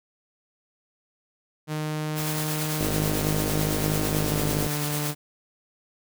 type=tone with pitch glide; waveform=sawtooth; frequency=153.5 to 148.36 Hz; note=D#3 to D3; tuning=-23 to +18 cents; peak=-23 dBFS; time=1.67-5.15 s; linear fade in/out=50 ms; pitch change=-59 cents; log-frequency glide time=4.14-4.35 s
type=noise with tremolo; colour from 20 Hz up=white; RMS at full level=-30 dBFS; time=2.15-5.15 s; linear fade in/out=50 ms; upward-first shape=triangle; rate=9 Hz; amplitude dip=45%
type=click train; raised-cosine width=2 ms; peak=-14 dBFS; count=98; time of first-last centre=2.81-4.665 s; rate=52.3 Hz
effects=none